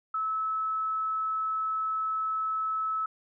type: tone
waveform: sine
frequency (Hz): 1300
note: E6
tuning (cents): -24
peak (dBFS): -27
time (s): 0.14-3.06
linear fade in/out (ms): 5
effects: none